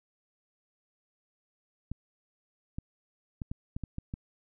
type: clicks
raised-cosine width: 5 ms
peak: -23 dBFS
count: 8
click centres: 1.916 / 2.785 / 3.418 / 3.515 / 3.765 / 3.837 / 3.984 / 4.139 s
effects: none